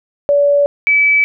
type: tone pair in turn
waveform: sine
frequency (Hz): 573 / 2298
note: D5 / D7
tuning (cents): -43 / -38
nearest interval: 2 octaves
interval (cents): 2405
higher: second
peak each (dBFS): -8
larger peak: neither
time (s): 0.29-0.66 / 0.87-1.24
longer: neither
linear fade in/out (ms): 0
effects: none